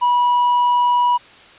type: tone with tanh clipping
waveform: triangle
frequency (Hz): 975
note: B5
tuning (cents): -23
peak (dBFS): -13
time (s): 0.01-1.18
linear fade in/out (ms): 20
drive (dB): 7
effects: white hiss -44 dBFS RMS until 1.58 s + resampled to 8000 Hz